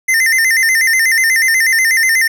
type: tone with vibrato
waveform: square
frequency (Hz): 1934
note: B6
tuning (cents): -37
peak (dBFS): -10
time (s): 0.08-2.28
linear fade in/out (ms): 10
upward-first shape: square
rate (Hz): 8.2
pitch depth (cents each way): 110
effects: none